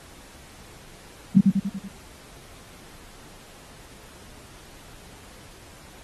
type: tone with echo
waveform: sine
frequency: 195.6 Hz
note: G3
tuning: 4 cents flat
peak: -8 dBFS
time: 1.36-1.41 s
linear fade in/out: 10 ms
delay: 95 ms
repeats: 5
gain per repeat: -5 dB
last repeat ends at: 1.885 s
effects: pink hiss -48 dBFS RMS until 6.03 s + AAC 32 kbps